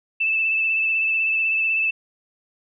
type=tone with vibrato; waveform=sine; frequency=2637 Hz; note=E7; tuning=in tune; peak=-18 dBFS; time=0.2-1.91 s; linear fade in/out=10 ms; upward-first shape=sine; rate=16 Hz; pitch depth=21 cents each way; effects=none